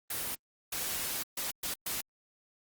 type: noise bursts at uneven times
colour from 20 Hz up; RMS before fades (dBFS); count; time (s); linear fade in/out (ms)
white; -35; 5; 0.1-0.35 / 0.72-1.23 / 1.37-1.51 / 1.63-1.74 / 1.86-2.01; 5
effects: Opus 24 kbps